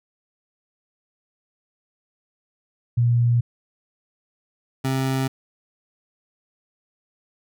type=tone pair in turn; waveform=sine / 25% pulse; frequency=119.3 / 132.83 Hz; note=A#2 / C3; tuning=+41 / +26 cents; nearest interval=major second; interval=185 cents; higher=second; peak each=-15 / -17 dBFS; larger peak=first; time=2.97-3.41 / 4.84-5.28 s; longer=neither; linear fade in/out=10 ms; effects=none